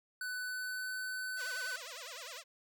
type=tone with pitch glide; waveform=square; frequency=1497 to 1509.2 Hz; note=F#6 to F#6; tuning=+20 to +34 cents; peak=-38 dBFS; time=0.21-1.76 s; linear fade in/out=2 ms; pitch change=+14 cents; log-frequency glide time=0.44-0.94 s
type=tone with vibrato; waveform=5% pulse; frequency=572 Hz; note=D5; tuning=46 cents flat; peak=-33 dBFS; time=1.36-2.44 s; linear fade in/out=50 ms; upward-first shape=sine; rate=9.9 Hz; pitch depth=300 cents each way
effects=none